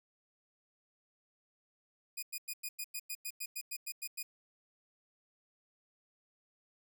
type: tone bursts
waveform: 5% pulse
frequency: 2465 Hz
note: D#7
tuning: 17 cents flat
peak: -28 dBFS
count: 14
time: 2.17-4.23 s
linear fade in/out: 10 ms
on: 58 ms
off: 96 ms
effects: none